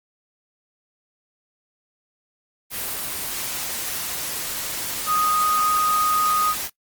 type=tone in noise; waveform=sine; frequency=1244.5 Hz; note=D#6; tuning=in tune; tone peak=-18 dBFS; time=5.06-6.55 s; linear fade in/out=50 ms; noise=white; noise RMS=-28 dBFS; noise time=2.7-6.7 s; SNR=+7 dB; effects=noise-tail reverb RT60 0.1 s tail -18 dB re dry + Opus 24 kbps